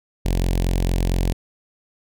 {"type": "tone with notch filter", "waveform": "sawtooth", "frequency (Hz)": 44.34, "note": "F1", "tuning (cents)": 27, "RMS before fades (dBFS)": -20, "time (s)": [0.25, 1.33], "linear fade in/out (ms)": 10, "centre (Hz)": 1300, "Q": 0.9, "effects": []}